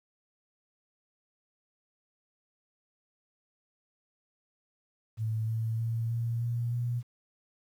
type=tone with pitch steps; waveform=sine; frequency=110.6 / 112.53 / 114.5 / 116.5 / 118.54 / 120.61 Hz; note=A2 / A2 / A#2 / A#2 / A#2 / B2; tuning=+9 / +39 / -31 / -1 / +29 / -41 cents; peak=-28 dBFS; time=5.17-7.03 s; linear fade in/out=50 ms; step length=310 ms; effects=10-bit